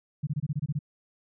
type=tone bursts; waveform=sine; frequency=146.83 Hz; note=D3; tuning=in tune; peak=-25 dBFS; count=9; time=0.23-0.791 s; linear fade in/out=10 ms; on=41 ms; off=24 ms; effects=none